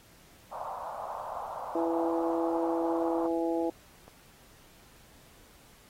white band-pass noise, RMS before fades -38 dBFS, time 0.51-3.28 s, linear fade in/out 20 ms, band 580 to 1100 Hz, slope 48 dB/octave
harmonic tone, 166.4 Hz, E3, 17 cents sharp, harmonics 2 / 3 / 4 / 5, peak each -29 / -33 / -35 / -37 dBFS, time 1.75-3.7 s, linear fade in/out 5 ms
clicks, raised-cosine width 1 ms, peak -36 dBFS, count 2, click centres 3.256 / 4.08 s
effects pink hiss -58 dBFS RMS until 5.89 s + AAC 48 kbps

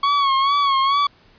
45% pulse tone with vibrato, 1108.7 Hz, C#6, in tune, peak -15 dBFS, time 0.03-1.07 s, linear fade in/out 5 ms, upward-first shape sine, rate 2.3 Hz, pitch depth 60 cents each way, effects pink hiss -53 dBFS RMS until 1.38 s + resampled to 11025 Hz

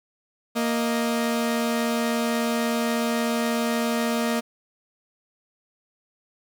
sawtooth tone pair together, 233.1 / 622.8 Hz, A#3 / D#5, 0 / +2 cents, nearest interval octave + perfect fourth, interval 1702 cents, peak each -19 / -25 dBFS, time 0.55-4.41 s, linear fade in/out 20 ms, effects none

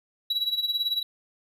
triangle tone with tremolo, 3907 Hz, B7, 19 cents flat, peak -20 dBFS, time 0.3-1.03 s, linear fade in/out 5 ms, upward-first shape sine, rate 18 Hz, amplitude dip 75%, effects none

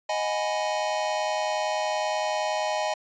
square chord, G# minor seventh, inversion second, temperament equal, 622.3 / 740 / 830.6 / 987.8 Hz, D#5 / F#5 / G#5 / B5, 0 / 0 / 0 / 0 cents, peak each -29 / -35 / -30 / -35 dBFS, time 0.09-2.94 s, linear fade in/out 5 ms, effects resampled to 16000 Hz

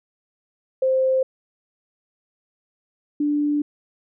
sine tone pair in turn, 523.3 / 293.7 Hz, C5 / D4, 0 / 0 cents, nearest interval minor seventh, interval 1000 cents, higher first, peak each -16 / -18 dBFS, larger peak first, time 0.82-1.23 / 3.2-3.62 s, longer second, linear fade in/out 5 ms, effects none

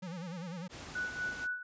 square tone with vibrato, 174.61 Hz, F3, in tune, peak -40 dBFS, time 0.02-0.68 s, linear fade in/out 10 ms, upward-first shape sine, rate 10 Hz, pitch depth 140 cents each way
pink noise, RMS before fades -46 dBFS, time 0.69-1.48 s, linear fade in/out 50 ms
sine tone with tremolo, 1480 Hz, F#6, in tune, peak -32 dBFS, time 0.95-1.63 s, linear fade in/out 5 ms, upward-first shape sine, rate 4.2 Hz, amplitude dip 70%
effects high-pass 60 Hz 12 dB/octave + resampled to 16000 Hz

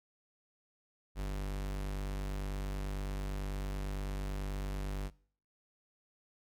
45% pulse tone, 49 Hz, G1, in tune, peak -34 dBFS, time 1.15-5.11 s, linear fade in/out 50 ms, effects noise-tail reverb RT60 0.5 s tail -22 dB re dry + MP3 96 kbps

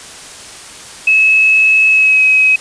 sine tone with pitch glide, 2585 to 2544 Hz, E7 to D#7, -34 to +38 cents, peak -6 dBFS, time 1.07-2.56 s, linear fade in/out 5 ms, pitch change -28 cents, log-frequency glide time 1.9-2.21 s, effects white hiss -32 dBFS RMS until 2.6 s + resampled to 22050 Hz

